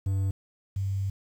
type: tone pair in turn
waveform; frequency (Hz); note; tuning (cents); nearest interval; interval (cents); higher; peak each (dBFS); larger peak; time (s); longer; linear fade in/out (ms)
triangle / sine; 97.1 / 97.63; G2 / G2; -16 / -7; unison; 9; second; -22 / -26; first; 0.06-0.31 / 0.76-1.1; second; 5
effects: 9-bit